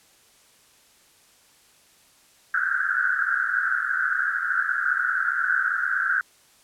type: band-pass noise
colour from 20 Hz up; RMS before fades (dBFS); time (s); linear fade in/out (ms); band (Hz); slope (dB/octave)
white; -24; 2.54-6.21; 2; 1400 to 1600; 96
effects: white hiss -57 dBFS RMS until 6.63 s + low-pass 11000 Hz 12 dB/octave